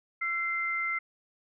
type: tone pair together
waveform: sine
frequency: 1350 / 2082 Hz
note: E6 / C7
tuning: +41 / -9 cents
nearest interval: minor sixth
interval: 750 cents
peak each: -34 / -29 dBFS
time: 0.21-0.99 s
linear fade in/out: 10 ms
effects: none